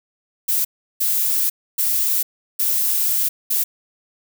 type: noise bursts at uneven times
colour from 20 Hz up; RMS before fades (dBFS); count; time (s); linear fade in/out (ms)
violet; -19; 5; 0.48-0.65 / 1-1.5 / 1.78-2.23 / 2.59-3.29 / 3.5-3.64; 10
effects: none